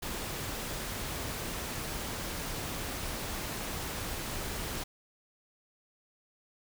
pink noise, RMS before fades -37 dBFS, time 0.02-4.84 s, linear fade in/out 10 ms, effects none

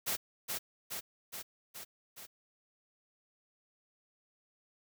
white noise with echo, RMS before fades -34 dBFS, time 0.06-0.17 s, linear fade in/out 20 ms, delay 420 ms, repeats 5, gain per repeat -3 dB, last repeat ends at 2.27 s, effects none

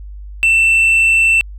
triangle tone with tanh clipping, 2676 Hz, E7, 25 cents sharp, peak -9 dBFS, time 0.43-1.41 s, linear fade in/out 0 ms, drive 7 dB, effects added 50 Hz sine -28 dBFS peak until 1.58 s

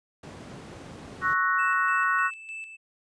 brown noise, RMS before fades -35 dBFS, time 0.23-1.34 s, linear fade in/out 5 ms
sine chord, F# dominant seventh, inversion second, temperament equal, 1108.7 / 1318.5 / 1480 / 1864.7 Hz, C#6 / E6 / F#6 / A#6, 0 / 0 / 0 / 0 cents, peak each -26 / -30 / -25 / -29 dBFS, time 1.21-2.31 s, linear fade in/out 50 ms
triangle tone with tremolo, 2637 Hz, E7, in tune, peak -33 dBFS, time 1.58-2.77 s, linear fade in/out 20 ms, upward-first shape square, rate 3.3 Hz, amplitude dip 55%
effects high-pass 150 Hz 12 dB/octave + resampled to 22050 Hz

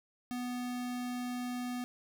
square tone, 246.9 Hz, B3, in tune, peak -36 dBFS, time 0.31-1.84 s, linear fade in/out 0 ms, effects none

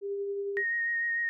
sine tone with tremolo, 400 Hz, G4, 35 cents sharp, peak -29 dBFS, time 0.01-0.64 s, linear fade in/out 50 ms, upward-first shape triangle, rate 11 Hz, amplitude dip 30%
sine tone with vibrato, 1864.7 Hz, A#6, in tune, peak -27 dBFS, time 0.57-1.29 s, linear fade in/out 0 ms, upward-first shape triangle, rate 6.7 Hz, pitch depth 18 cents each way
effects none

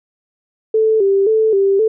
sine tone with vibrato, 415.3 Hz, G#4, in tune, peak -10 dBFS, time 0.74-1.88 s, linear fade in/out 5 ms, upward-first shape square, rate 1.9 Hz, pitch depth 97 cents each way, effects none

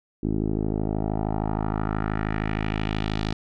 10% pulse tone with low-pass filter sweep, 53 Hz, G#1, 36 cents sharp, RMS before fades -26 dBFS, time 0.23-3.33 s, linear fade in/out 5 ms, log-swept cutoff 320 to 4400 Hz, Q 2, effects none

